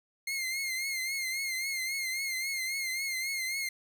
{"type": "tone with vibrato", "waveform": "sawtooth", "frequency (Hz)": 2120, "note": "C7", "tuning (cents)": 22, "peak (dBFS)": -28, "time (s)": [0.27, 3.69], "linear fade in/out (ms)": 5, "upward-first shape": "triangle", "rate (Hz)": 3.7, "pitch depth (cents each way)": 67, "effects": []}